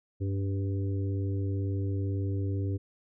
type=harmonic tone with a mistuned harmonic; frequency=98 Hz; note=G2; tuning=in tune; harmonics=1 / 3 / 4 / 5; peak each=-28 / -37 / -40 / -46 dBFS; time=0.2-2.78 s; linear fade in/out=20 ms; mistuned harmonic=3; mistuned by=-24 cents; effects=none